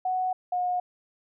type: tone pair in turn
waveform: sine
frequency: 741 / 721.2 Hz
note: F#5 / F#5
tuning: +2 / -45 cents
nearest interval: unison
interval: 47 cents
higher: first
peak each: -24 dBFS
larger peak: neither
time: 0.05-0.33 / 0.52-0.8 s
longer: neither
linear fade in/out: 5 ms
effects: none